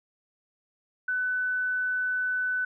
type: tone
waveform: sine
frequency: 1500 Hz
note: F#6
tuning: 23 cents sharp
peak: -25 dBFS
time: 1.08-2.65 s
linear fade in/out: 5 ms
effects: none